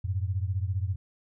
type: beating tone pair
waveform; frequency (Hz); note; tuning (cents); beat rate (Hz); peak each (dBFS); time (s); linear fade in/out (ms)
sine; 90.6 / 105.6; F#2 / G#2; -36 / +29; 15; -28 / -31; 0.04-0.96; 10
effects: none